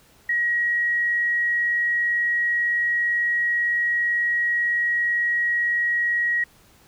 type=tone; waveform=sine; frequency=1901 Hz; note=A#6; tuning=33 cents sharp; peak=-19 dBFS; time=0.29-6.44 s; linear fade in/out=5 ms; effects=pink hiss -55 dBFS RMS until 6.87 s